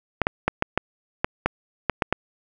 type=clicks; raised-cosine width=0.5 ms; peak=-4 dBFS; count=10; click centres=0.217 / 0.269 / 0.48 / 0.624 / 0.776 / 1.245 / 1.46 / 1.897 / 2.022 / 2.126 s; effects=none